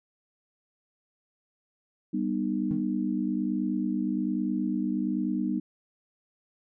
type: chord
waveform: sine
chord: G augmented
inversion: none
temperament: just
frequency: 196 / 245 / 306.2 Hz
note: G3 / B3 / D#4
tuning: 0 / -14 / -28 cents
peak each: -30 dBFS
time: 2.13-5.6 s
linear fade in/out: 10 ms
type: tone with exponential decay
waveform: triangle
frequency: 155.56 Hz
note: D#3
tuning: in tune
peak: -26 dBFS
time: 2.71-2.92 s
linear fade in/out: 0 ms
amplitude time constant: 45 ms
effects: none